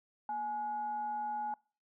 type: tone with frequency modulation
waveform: sine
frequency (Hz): 842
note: G#5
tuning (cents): +24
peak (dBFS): -34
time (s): 0.29-1.54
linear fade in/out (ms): 2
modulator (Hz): 604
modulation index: 0.25
effects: noise-tail reverb RT60 0.4 s tail -25 dB re dry